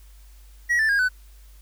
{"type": "tone with pitch steps", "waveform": "triangle", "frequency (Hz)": [1914, 1765.3, 1628.2, 1501.7], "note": ["A#6", "A6", "G#6", "F#6"], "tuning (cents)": [45, 5, -35, 25], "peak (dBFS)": -16, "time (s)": [0.69, 1.09], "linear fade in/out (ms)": 20, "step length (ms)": 100, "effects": ["added 50 Hz sine -45 dBFS peak until 1.61 s", "white hiss -58 dBFS RMS until 1.61 s"]}